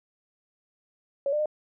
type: tone with pitch steps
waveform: sine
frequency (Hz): 557 / 598 / 608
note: C#5 / D5 / D#5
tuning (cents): +8 / +31 / -40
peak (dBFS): -23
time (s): 1.26-1.458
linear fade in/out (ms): 2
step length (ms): 66
effects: none